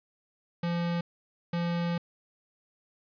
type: tone bursts at uneven times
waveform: square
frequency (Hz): 171.7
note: F3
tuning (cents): -29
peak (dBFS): -28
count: 2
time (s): 0.63-1.01 / 1.53-1.98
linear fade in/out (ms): 5
effects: resampled to 11025 Hz + 10-bit